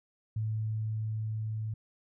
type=tone with level ramp; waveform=sine; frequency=109.2 Hz; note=A2; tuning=13 cents flat; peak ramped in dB=-29 to -32 dBFS; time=0.36-1.74 s; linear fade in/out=5 ms; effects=none